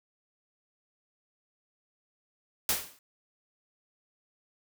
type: noise with exponential decay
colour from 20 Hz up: white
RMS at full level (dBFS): -24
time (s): 2.69-2.99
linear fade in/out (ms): 2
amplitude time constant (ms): 64
effects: none